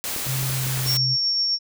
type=noise; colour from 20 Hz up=white; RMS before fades=-28 dBFS; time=0.04-0.97 s; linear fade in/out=0 ms
type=clicks; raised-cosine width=2 ms; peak=-24 dBFS; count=7; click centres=0.163 / 0.268 / 0.429 / 0.499 / 0.667 / 0.776 / 0.862 s
type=tone with pitch glide; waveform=sine; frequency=131.3 to 129.87 Hz; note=C3 to C3; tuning=+6 to -13 cents; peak=-24 dBFS; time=0.25-1.17 s; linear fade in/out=50 ms; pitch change=-19 cents; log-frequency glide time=0.43-0.86 s
type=tone with tremolo; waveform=sine; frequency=5490 Hz; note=F8; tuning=31 cents flat; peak=-18 dBFS; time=0.85-1.59 s; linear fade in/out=50 ms; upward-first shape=triangle; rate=7.6 Hz; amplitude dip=25%
effects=none